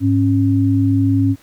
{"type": "tone pair together", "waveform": "sine", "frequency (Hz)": [103.83, 273.6], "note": ["G#2", "C#4"], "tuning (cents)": [0, -23], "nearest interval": "octave + perfect fourth", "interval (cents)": 1677, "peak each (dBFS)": -14, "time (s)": [0, 1.36], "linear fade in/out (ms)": 50, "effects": ["pink hiss -50 dBFS RMS until 1.42 s", "high-pass 60 Hz 12 dB/octave"]}